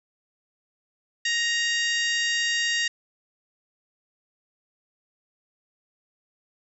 harmonic tone with a mistuned harmonic, 936 Hz, A#5, 7 cents sharp, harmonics 2 / 3 / 4 / 5 / 6 / 7 / 8, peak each -25 / -29 / -31 / -33 / -35 / -36 / -37 dBFS, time 1.25-2.88 s, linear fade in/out 5 ms, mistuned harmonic 7, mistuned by +23 cents, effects none

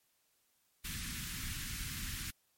pink band-stop noise, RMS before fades -41 dBFS, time 0.84-2.31 s, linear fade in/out 10 ms, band 230 to 1500 Hz, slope 24 dB/octave, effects white hiss -75 dBFS RMS until 2.57 s + MP3 64 kbps

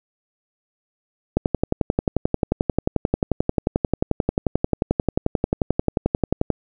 click train, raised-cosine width 2 ms, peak -4 dBFS, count 59, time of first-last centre 1.37-6.503 s, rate 11.3 Hz, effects none

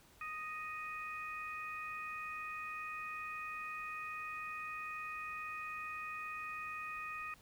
harmonic tone, 622.3 Hz, D#5, in tune, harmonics 2 / 3 / 4, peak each -44 / -49 / -45 dBFS, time 0.21-7.34 s, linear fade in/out 2 ms, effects pink hiss -64 dBFS RMS until 7.41 s

